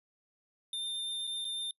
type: tone with dropouts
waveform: square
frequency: 3604 Hz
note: A7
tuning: 41 cents sharp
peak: -35 dBFS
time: 0.73-1.71 s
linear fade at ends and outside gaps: 2 ms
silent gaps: 1.27-1.274 / 1.446-1.45 s
effects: noise-tail reverb RT60 0.1 s tail -24 dB re dry + resampled to 32000 Hz